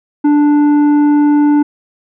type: tone with tanh clipping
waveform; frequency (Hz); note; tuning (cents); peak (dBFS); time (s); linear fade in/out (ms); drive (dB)
sine; 293.7; D4; 0; -8; 0.24-1.63; 10; 8
effects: none